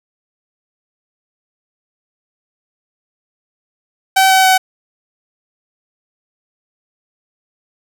sawtooth tone with pitch steps, 766 / 759.8 / 753.7 Hz, G5 / F#5 / F#5, -40 / +46 / +32 cents, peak -4 dBFS, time 4.16-4.58 s, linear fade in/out 10 ms, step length 140 ms, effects none

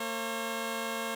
10% pulse tone pair together, 227.3 / 540 Hz, A#3 / C#5, -43 / -45 cents, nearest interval octave + minor third, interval 1498 cents, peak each -27 dBFS, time 0-1.15 s, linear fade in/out 5 ms, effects none

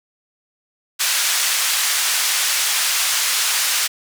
white band-pass noise, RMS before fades -19 dBFS, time 0.99-3.88 s, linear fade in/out 20 ms, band 1200 to 9000 Hz, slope 12 dB/octave, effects none

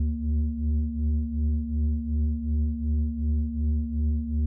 sine tone cluster, 72.8 / 75.5 / 231.4 Hz, D2 / D2 / A#3, -15 / +48 / -13 cents, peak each -24 / -27 / -30 dBFS, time 0-4.46 s, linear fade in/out 5 ms, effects tanh soft clip ceiling -17 dBFS

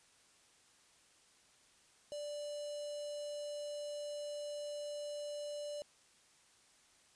square tone with notch filter, 587.3 Hz, D5, in tune, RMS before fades -43 dBFS, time 2.12-5.82 s, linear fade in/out 0 ms, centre 1800 Hz, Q 1.2, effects white hiss -67 dBFS RMS until 7.15 s + resampled to 22050 Hz

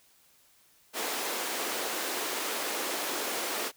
pink high-pass noise, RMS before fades -33 dBFS, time 0.93-3.72 s, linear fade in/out 50 ms, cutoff 310 Hz, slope 24 dB/octave, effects white hiss -63 dBFS RMS until 3.76 s

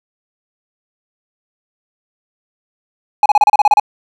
triangle tone bursts, 837 Hz, G#5, 13 cents sharp, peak -3 dBFS, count 10, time 3.23-3.798 s, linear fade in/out 2 ms, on 28 ms, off 32 ms, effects none

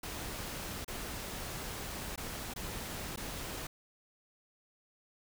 pink noise with dropouts, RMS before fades -41 dBFS, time 0.03-3.67 s, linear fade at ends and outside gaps 5 ms, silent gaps 0.847-0.879 / 2.16-2.176 / 2.538-2.56 / 3.161-3.173 s, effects none

